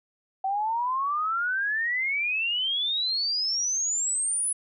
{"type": "exponential sweep", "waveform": "sine", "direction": "up", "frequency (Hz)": [758, 10280], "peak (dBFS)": -24, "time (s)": [0.44, 4.53], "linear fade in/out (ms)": 5, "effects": []}